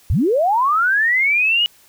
sine linear sweep, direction up, 53.5 to 2948 Hz, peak -13 dBFS, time 0.1-1.66 s, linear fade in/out 0 ms, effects white hiss -51 dBFS RMS until 1.88 s

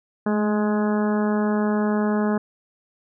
harmonic tone with a mistuned harmonic, 209.7 Hz, G#3, 17 cents sharp, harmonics 1 / 2 / 3 / 4 / 5 / 6 / 7 / 8, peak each -20 / -26 / -30 / -32 / -34 / -36 / -37 / -38 dBFS, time 0.26-2.38 s, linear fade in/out 5 ms, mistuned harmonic 1, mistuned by +24 cents, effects none

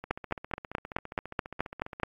two click trains, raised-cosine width 0.5 ms, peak -24 / -12 dBFS, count 30 / 10, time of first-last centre 0.04-1.999 / 0.11-2.033 s, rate 14.8 / 4.68 Hz, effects AAC 64 kbps

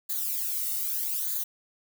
violet noise with flanger, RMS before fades -30 dBFS, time 0.09-1.44 s, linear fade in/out 10 ms, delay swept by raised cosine 0.36 to 1.23 ms, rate 0.81 Hz, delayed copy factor -0.95, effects none

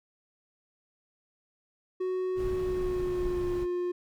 triangle tone with pitch glide, 370 to 355.7 Hz, F#4 to F4, 0 to +32 cents, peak -26 dBFS, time 2-3.92 s, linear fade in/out 10 ms, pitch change -68 cents, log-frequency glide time 2.56-3.49 s
brown noise, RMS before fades -37 dBFS, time 2.35-3.67 s, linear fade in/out 50 ms
effects none

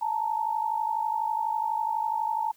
sine tone pair together, 866 / 918.1 Hz, A5 / A#5, -28 / -27 cents, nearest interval minor second, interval 101 cents, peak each -28 dBFS, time 0.01-2.52 s, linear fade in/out 10 ms, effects white hiss -61 dBFS RMS until 2.56 s

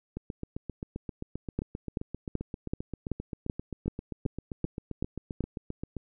two click trains, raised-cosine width 3 ms, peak -22 / -16 dBFS, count 45 / 11, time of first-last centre 0.17-5.967 / 1.59-5.407 s, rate 7.59 / 2.62 Hz, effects none

